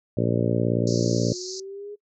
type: harmonic tone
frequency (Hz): 58.3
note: A#1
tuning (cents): +1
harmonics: 2 / 3 / 4 / 5 / 6 / 7 / 8 / 9 / 10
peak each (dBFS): -25 / -27 / -28 / -29 / -30 / -30 / -31 / -32 / -32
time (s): 0.17-1.33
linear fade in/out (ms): 5
type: linear two-way sweep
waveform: sine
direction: down then up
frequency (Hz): 429.2 to 328.7 to 417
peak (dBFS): -34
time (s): 0.77-1.96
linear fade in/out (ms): 20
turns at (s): 1.03
type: band-pass noise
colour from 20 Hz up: pink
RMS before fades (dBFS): -36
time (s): 0.87-1.6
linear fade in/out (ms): 2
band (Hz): 4300 to 6900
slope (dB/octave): 96
effects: noise-tail reverb RT60 0.1 s tail -24 dB re dry